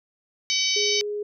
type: harmonic tone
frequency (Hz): 759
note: F#5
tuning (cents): +44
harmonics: 3 / 4 / 5 / 6 / 7 / 8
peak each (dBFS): -28 / -28 / -28 / -28 / -28 / -28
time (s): 0.5-1.01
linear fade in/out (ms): 0
type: tone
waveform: sine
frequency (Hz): 415.3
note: G#4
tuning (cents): 0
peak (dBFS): -26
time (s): 0.76-1.23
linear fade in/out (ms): 5
effects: none